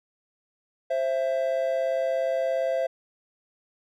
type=tone pair together; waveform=triangle; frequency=527.8 / 665 Hz; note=C5 / E5; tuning=+15 / +15 cents; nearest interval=major third; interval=400 cents; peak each=-24 dBFS; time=0.9-2.87 s; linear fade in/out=10 ms; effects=none